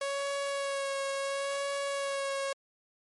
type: tone with vibrato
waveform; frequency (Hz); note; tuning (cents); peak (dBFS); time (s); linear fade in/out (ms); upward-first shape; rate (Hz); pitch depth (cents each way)
sawtooth; 554.4; C#5; 0; -27; 0.01-2.53; 5; sine; 0.72; 19
effects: MP3 48 kbps